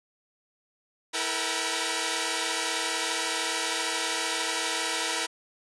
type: tone cluster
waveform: 5% pulse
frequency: 326.9 / 449.1 / 483.8 / 767 / 956 Hz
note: E4 / A4 / B4 / G5 / A#5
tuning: -14 / +35 / -36 / -38 / +43 cents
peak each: -22 dBFS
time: 1.13-5.27 s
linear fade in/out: 20 ms
effects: resampled to 24000 Hz